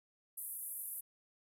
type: band-pass noise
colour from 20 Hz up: white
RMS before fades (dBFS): -44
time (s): 0.37-1.01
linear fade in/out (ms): 10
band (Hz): 10000 to 13000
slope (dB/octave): 48
effects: none